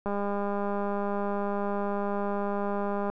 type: click train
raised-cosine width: 1 ms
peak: -18 dBFS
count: 615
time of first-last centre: 0.06-3.1 s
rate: 202 Hz
effects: none